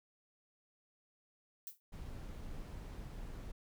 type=noise with exponential decay; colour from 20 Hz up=violet; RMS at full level=-42 dBFS; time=1.67-1.8 s; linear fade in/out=0 ms; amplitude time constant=27 ms
type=noise; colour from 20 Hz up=brown; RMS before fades=-46 dBFS; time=1.92-3.52 s; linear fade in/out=10 ms
effects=none